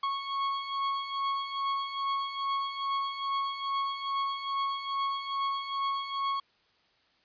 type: beating tone pair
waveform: 45% pulse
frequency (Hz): 1100 / 1102.4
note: C#6 / C#6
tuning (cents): -14 / -10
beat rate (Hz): 2.4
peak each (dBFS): -36 / -31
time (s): 0.03-6.4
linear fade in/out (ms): 5
effects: white hiss -67 dBFS RMS until 7.24 s + resampled to 11025 Hz